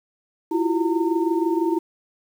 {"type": "tone cluster", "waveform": "sine", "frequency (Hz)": [330.1, 349.8, 376, 913], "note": ["E4", "F4", "F#4", "A#5"], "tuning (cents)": [2, 3, 28, -36], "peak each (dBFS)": [-21, -24, -28, -28], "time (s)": [0.51, 1.79], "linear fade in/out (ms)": 10, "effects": ["8-bit"]}